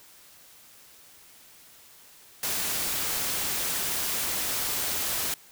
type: noise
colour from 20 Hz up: white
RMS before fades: -29 dBFS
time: 2.43-5.34 s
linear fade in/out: 2 ms
effects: white hiss -53 dBFS RMS until 5.51 s